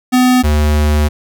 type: tone pair in turn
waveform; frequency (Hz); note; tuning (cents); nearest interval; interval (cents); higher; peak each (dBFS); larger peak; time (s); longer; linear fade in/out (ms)
square; 252 / 74.92; B3 / D2; +35 / +35; octave + major sixth; 2100; first; -8 / -10; first; 0.12-0.43 / 0.43-1.09; second; 20
effects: none